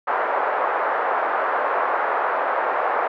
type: band-pass noise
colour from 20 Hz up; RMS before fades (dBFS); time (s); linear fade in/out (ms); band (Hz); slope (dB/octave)
pink; -22; 0.07-3.08; 10; 550 to 1500; 24
effects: none